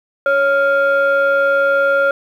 sine tone pair together, 554.4 / 1396.9 Hz, C#5 / F6, 0 / 0 cents, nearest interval octave + major third, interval 1600 cents, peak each -12 / -13 dBFS, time 0.26-2.11 s, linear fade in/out 2 ms, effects tanh soft clip ceiling -7 dBFS + 8-bit

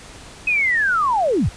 sine linear sweep, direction down, 2563 to 51.6 Hz, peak -15 dBFS, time 0.47-1.49 s, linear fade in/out 5 ms, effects pink hiss -40 dBFS RMS until 1.56 s + resampled to 22050 Hz

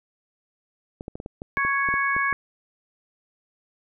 clicks, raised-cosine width 2 ms, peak -21 dBFS, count 12, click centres 1.009 / 1.081 / 1.155 / 1.201 / 1.261 / 1.419 / 1.575 / 1.65 / 1.888 / 1.94 / 2.165 / 2.327 s
harmonic tone, 554.4 Hz, C#5, in tune, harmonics 2 / 3 / 4, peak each -25 / -24 / -27 dBFS, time 1.57-2.33 s, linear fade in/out 0 ms
effects none

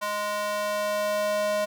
square tone with high-pass filter sweep, 207.7 Hz, G#3, in tune, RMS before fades -27 dBFS, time 0.01-1.66 s, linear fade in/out 20 ms, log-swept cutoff 860 to 570 Hz, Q 2.5, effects none

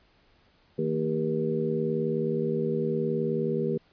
harmonic tone with a mistuned harmonic, 79.2 Hz, D#2, 31 cents sharp, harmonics 2 / 3 / 4 / 5 / 6, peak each -31 / -31 / -40 / -29 / -31 dBFS, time 0.78-3.78 s, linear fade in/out 10 ms, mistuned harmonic 3, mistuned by -64 cents, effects pink hiss -63 dBFS RMS until 3.92 s + resampled to 11025 Hz

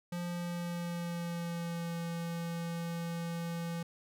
square tone with pitch glide, 174.61 to 168.86 Hz, F3 to E3, 0 to +42 cents, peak -36 dBFS, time 0.12-3.83 s, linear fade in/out 5 ms, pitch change -58 cents, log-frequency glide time 0.22-1.97 s, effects none

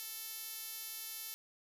5% pulse tone with band-pass filter, 441.1 Hz, A4, 4 cents sharp, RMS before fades -45 dBFS, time 0-1.34 s, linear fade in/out 0 ms, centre 11000 Hz, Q 1.9, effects none

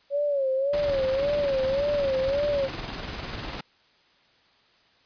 sine tone with vibrato, 554.4 Hz, C#5, in tune, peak -22 dBFS, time 0.1-2.69 s, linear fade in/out 50 ms, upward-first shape sine, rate 1.8 Hz, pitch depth 96 cents each way
pink noise with tremolo, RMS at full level -33 dBFS, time 0.73-3.61 s, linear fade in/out 5 ms, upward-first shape square, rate 20 Hz, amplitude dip 35%
effects white hiss -61 dBFS RMS until 5.05 s + resampled to 11025 Hz

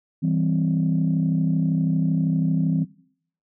sine chord, C major, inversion first, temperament just, 163.52 / 196.22 / 261.6 Hz, E3 / G3 / C4, -14 / +2 / 0 cents, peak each -20 / -26 / -24 dBFS, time 0.22-2.85 s, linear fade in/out 20 ms, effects noise-tail reverb RT60 0.6 s tail -19 dB re dry + tanh soft clip ceiling -11 dBFS

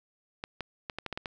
clicks, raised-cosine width 0.3 ms, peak -19 dBFS, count 8, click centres 0.439 / 0.607 / 0.898 / 0.986 / 1.063 / 1.127 / 1.175 / 1.258 s, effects none

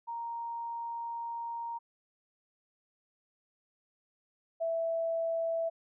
sine tone pair in turn, 932.3 / 660.4 Hz, A#5 / E5, 0 / +3 cents, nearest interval tritone, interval 597 cents, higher first, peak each -35 / -29 dBFS, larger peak second, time 0.07-1.79 / 4.6-5.7 s, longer first, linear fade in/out 20 ms, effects none

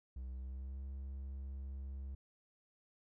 triangle tone with pitch glide, 63.7 to 67.49 Hz, C2 to C#2, -46 to -46 cents, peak -40 dBFS, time 0.16-2.15 s, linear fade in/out 5 ms, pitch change +100 cents, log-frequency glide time 0.32-0.82 s, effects none

